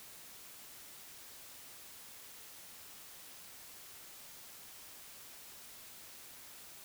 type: silence
effects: white hiss -53 dBFS RMS until 6.84 s